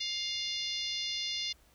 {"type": "harmonic tone", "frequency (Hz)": 704, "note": "F5", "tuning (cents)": 14, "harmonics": [3, 4, 5, 6, 7, 8, 9], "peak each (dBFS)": [-43, -41, -37, -40, -39, -47, -50], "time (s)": [0, 1.53], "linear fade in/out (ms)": 10, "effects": ["added 60 Hz sine -65 dBFS peak until 1.74 s", "pink hiss -65 dBFS RMS until 1.74 s"]}